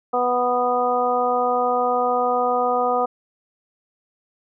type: harmonic tone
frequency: 246.9 Hz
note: B3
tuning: in tune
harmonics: 1 / 2 / 3 / 4 / 5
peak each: -31 / -22 / -21 / -28 / -24 dBFS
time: 0.13-3.06 s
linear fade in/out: 10 ms
effects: none